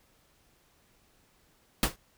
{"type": "noise with exponential decay", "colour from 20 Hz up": "pink", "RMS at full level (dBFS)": -20, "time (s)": [1.83, 1.96], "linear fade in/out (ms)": 1, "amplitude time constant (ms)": 28, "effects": ["pink hiss -66 dBFS RMS until 2.17 s"]}